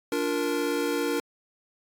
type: chord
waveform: square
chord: Bb major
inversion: first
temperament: just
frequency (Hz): 291.4 / 349.6 / 466.2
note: D4 / F4 / Bb4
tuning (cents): -13 / +2 / 0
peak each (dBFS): -30 / -32 / -29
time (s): 0.12-1.2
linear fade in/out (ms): 2
effects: AAC 64 kbps